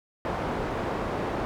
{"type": "low-pass noise", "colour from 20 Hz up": "white", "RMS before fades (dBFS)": -30, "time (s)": [0.25, 1.45], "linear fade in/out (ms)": 0, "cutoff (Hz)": 830, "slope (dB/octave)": 12, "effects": []}